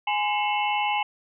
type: tone cluster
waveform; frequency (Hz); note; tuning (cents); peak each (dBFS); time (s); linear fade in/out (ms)
sine; 832 / 1024 / 2165 / 2672 / 2962; G#5 / C6 / C#7 / E7 / F#7; +3 / -38 / -41 / +23 / +1; -24 / -32 / -31 / -31 / -33; 0.07-1.03; 5
effects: none